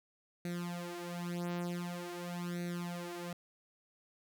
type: tone with flanger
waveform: sawtooth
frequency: 174.7 Hz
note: F3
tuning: 1 cent sharp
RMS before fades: -40 dBFS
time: 0.45-3.33 s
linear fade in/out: 2 ms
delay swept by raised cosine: 0.48 to 5.68 ms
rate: 0.46 Hz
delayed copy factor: +0.9
effects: none